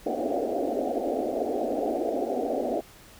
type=band-pass noise; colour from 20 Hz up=white; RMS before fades=-28 dBFS; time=0.06-2.81 s; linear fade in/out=5 ms; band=230 to 750 Hz; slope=96 dB/octave; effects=pink hiss -51 dBFS RMS until 3.19 s